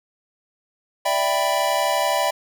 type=chord; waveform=square; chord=E minor seventh; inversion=third; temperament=equal; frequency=587.3 / 659.3 / 784 / 987.8 Hz; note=D5 / E5 / G5 / B5; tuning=0 / 0 / 0 / 0 cents; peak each=-25 dBFS; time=1.05-2.31 s; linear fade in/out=10 ms; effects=none